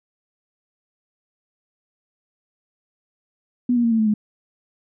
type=tone with pitch steps; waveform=sine; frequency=245.7 / 238.4 / 231.4 / 224.5 / 217.9 / 211.4 Hz; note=B3 / A#3 / A#3 / A3 / A3 / G#3; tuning=-9 / +39 / -13 / +35 / -17 / +31 cents; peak=-15 dBFS; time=3.69-4.14 s; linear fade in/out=5 ms; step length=75 ms; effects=none